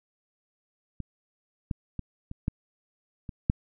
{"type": "clicks", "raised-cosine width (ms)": 5, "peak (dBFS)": [-22, -16, -20, -25, -14, -24, -9], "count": 7, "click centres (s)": [1.003, 1.712, 1.993, 2.314, 2.481, 3.292, 3.499], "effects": []}